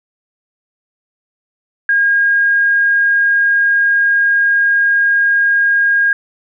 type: tone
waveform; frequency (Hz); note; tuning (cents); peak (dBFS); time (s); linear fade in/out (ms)
sine; 1625; G#6; -38; -9; 1.89-6.13; 2
effects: none